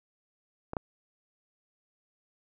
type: clicks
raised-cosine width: 1 ms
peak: -21 / -16 dBFS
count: 2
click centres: 0.734 / 0.768 s
effects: none